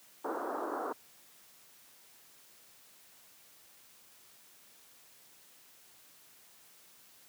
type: band-pass noise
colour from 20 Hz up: pink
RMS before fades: -37 dBFS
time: 0.24-0.93 s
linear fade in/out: 10 ms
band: 280 to 1400 Hz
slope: 48 dB/octave
effects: white hiss -60 dBFS RMS until 7.28 s + high-pass 100 Hz 12 dB/octave